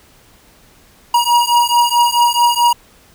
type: beating tone pair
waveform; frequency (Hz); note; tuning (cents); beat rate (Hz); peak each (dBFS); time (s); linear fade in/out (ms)
square; 952 / 956.6; A#5 / A#5; +36 / +44; 4.6; -14; 1.14-2.73; 5
effects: pink hiss -48 dBFS RMS until 3.14 s